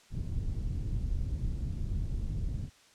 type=low-pass noise; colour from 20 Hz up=pink; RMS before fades=-33 dBFS; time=0.1-2.7 s; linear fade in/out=50 ms; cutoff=120 Hz; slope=12 dB/octave; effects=white hiss -60 dBFS RMS until 2.94 s + low-pass 7000 Hz 12 dB/octave